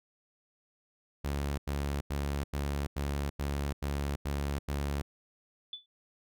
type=tone bursts; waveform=sawtooth; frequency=71 Hz; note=C#2; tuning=42 cents sharp; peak=-27 dBFS; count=9; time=1.24-5.02 s; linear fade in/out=10 ms; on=340 ms; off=90 ms
type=tone with exponential decay; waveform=sine; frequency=3478 Hz; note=A7; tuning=21 cents flat; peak=-34 dBFS; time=5.73-5.86 s; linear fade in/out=2 ms; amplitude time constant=28 ms
effects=none